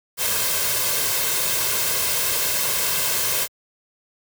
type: noise with comb filter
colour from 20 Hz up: white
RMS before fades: -22 dBFS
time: 0.17-3.48 s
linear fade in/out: 50 ms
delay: 1.9 ms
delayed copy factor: +0.6
effects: high-pass 80 Hz 12 dB/octave